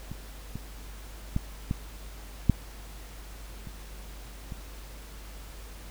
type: clicks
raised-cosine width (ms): 5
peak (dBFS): -24 / -22 / -14 / -15 / -6 / -27 / -25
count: 7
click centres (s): 0.116 / 0.556 / 1.364 / 1.711 / 2.497 / 3.672 / 4.522
effects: added 50 Hz sine -42 dBFS peak until 5.9 s + pink hiss -49 dBFS RMS until 5.9 s